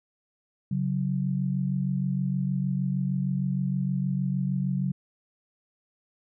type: tone pair together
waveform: sine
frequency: 138.74 / 185.2 Hz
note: C#3 / F#3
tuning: +2 / +2 cents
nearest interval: perfect fourth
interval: 500 cents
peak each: -27 dBFS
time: 0.71-4.92 s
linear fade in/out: 5 ms
effects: none